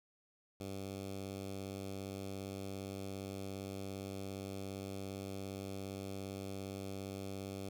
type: tone with notch filter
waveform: 10% pulse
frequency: 97.4 Hz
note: G2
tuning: 11 cents flat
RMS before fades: -44 dBFS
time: 0.6-7.69 s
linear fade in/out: 5 ms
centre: 1600 Hz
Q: 1.2
effects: none